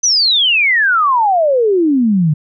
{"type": "exponential sweep", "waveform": "sine", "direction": "down", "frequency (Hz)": [6180, 144.5], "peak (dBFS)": -9, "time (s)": [0.03, 2.34], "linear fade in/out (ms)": 10, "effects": []}